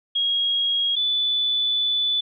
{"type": "tone pair in turn", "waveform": "sine", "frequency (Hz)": [3286, 3481], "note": ["G#7", "A7"], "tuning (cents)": [-19, -19], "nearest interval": "minor second", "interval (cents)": 100, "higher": "second", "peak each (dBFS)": -19, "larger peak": "neither", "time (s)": [[0.15, 0.96], [0.96, 2.21]], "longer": "second", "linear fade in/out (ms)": 10, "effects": []}